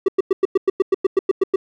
triangle tone bursts, 384.7 Hz, G4, 33 cents flat, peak -9 dBFS, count 13, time 0.06-1.56 s, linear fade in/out 5 ms, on 24 ms, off 99 ms, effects none

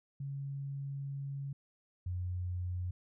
sine tone pair in turn, 138.9 / 89.85 Hz, C#3 / F2, +4 / +50 cents, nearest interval minor sixth, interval 754 cents, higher first, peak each -37 / -34 dBFS, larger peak second, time 0.2-1.53 / 2.06-2.91 s, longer first, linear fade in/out 5 ms, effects none

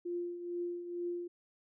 sine tone with tremolo, 349.2 Hz, F4, in tune, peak -33 dBFS, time 0.05-1.28 s, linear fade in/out 10 ms, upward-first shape triangle, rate 2.2 Hz, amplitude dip 65%, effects none

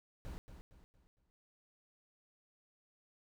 brown noise with echo, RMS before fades -45 dBFS, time 0.25-0.38 s, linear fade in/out 0 ms, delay 230 ms, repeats 4, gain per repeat -8 dB, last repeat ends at 1.3 s, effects none

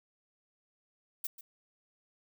violet noise with echo, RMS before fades -35 dBFS, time 1.24-1.27 s, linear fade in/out 5 ms, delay 140 ms, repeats 1, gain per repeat -14 dB, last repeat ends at 1.41 s, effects none

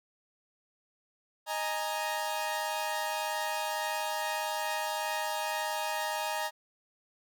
sawtooth chord, D# suspended fourth, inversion none, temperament equal, 622.3 / 830.6 / 932.3 Hz, D#5 / G#5 / A#5, 0 / 0 / 0 cents, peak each -33 / -32 / -31 dBFS, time 1.46-6.51 s, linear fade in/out 50 ms, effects none

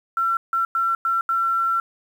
sine tone bursts at uneven times, 1353 Hz, E6, 45 cents sharp, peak -18 dBFS, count 5, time 0.17-0.37 / 0.53-0.65 / 0.75-0.95 / 1.05-1.21 / 1.29-1.8 s, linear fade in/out 2 ms, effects 8-bit

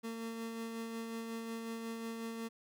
30% pulse tone with tremolo, 227.6 Hz, A#3, 41 cents flat, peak -36 dBFS, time 0.03-2.49 s, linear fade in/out 20 ms, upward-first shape sine, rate 5.5 Hz, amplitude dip 30%, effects none

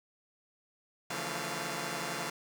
5% pulse tone cluster, 142.4 / 165.4 / 176.2 / 223.2 / 693 Hz, C#3 / E3 / F3 / A3 / F5, +47 / +6 / +16 / +25 / -14 cents, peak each -30 dBFS, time 1.1-2.3 s, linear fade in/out 5 ms, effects none

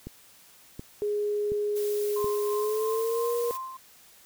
click train, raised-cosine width 3 ms, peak -24 dBFS, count 4, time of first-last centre 0.07-2.244 s, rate 1.38 Hz
sine tone with pitch glide, 415.3 to 474.3 Hz, G#4 to A#4, 0 to +30 cents, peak -25 dBFS, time 1.02-3.51 s, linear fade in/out 0 ms, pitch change +230 cents, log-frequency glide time 2.53-3.31 s
blue noise, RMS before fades -40 dBFS, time 1.75-3.58 s, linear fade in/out 20 ms
sine tone with tremolo, 1046.5 Hz, C6, in tune, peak -32 dBFS, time 2.16-3.77 s, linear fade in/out 5 ms, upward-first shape sine, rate 3 Hz, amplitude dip 55%
effects white hiss -55 dBFS RMS until 4.25 s

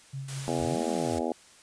sine tone with tremolo, 135.9 Hz, C#3, 34 cents flat, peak -32 dBFS, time 0.13-0.76 s, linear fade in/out 10 ms, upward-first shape triangle, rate 5.1 Hz, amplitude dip 55%
white noise, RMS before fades -40 dBFS, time 0.28-1.19 s, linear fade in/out 5 ms
harmonic tone, 82.41 Hz, E2, in tune, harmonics 3 / 4 / 5 / 6 / 7 / 8 / 9 / 10, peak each -33 / -34 / -35 / -36 / -36 / -37 / -38 / -38 dBFS, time 0.48-1.32 s, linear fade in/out 0 ms
sine linear two-way sweep, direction up then down, 37.4 to 244 to 63 Hz, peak -35 dBFS, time 0.58-1.22 s, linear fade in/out 50 ms, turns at 0.84 s
effects white hiss -55 dBFS RMS until 1.62 s + resampled to 22050 Hz

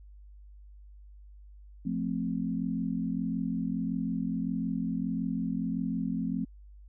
sine chord, F major, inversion none, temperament equal, 174.61 / 220 / 261.6 Hz, F3 / A3 / C4, 0 / 0 / 0 cents, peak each -33 dBFS, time 1.85-6.45 s, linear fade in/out 10 ms, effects added 50 Hz sine -48 dBFS peak until 6.88 s

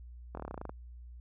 slowing click train, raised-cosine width 1 ms, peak -26 dBFS, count 12, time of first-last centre 0.35-0.694 s, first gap 23 ms, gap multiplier 1.06, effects added 60 Hz sine -46 dBFS peak until 1.2 s

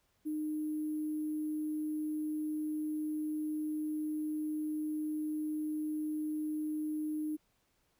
sine tone with sample-and-hold, 306 Hz, D#4, 29 cents flat, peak -33 dBFS, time 0.25-7.37 s, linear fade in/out 20 ms, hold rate 11025 Hz, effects pink hiss -75 dBFS RMS until 7.99 s

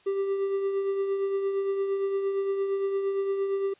triangle tone with tremolo, 392.7 Hz, G4, 3 cents sharp, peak -21 dBFS, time 0.06-3.74 s, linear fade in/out 10 ms, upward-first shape triangle, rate 8.7 Hz, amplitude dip 45%, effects white hiss -60 dBFS RMS until 3.79 s + resampled to 8000 Hz

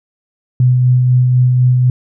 sine tone with tremolo, 125.8 Hz, B2, 32 cents sharp, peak -6 dBFS, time 0.6-1.9 s, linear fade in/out 2 ms, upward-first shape sine, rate 4 Hz, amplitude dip 25%, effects none

